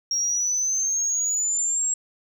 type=exponential sweep; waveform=sine; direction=up; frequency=5588 to 7630 Hz; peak=-20 dBFS; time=0.11-1.94 s; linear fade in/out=2 ms; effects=tanh soft clip ceiling -17 dBFS